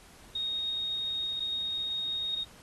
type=tone with dropouts; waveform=sine; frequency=3729 Hz; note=A#7; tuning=in tune; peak=-30 dBFS; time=0.35-2.44 s; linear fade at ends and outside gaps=5 ms; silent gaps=1.397-1.403 s; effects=pink hiss -55 dBFS RMS until 2.62 s + AAC 32 kbps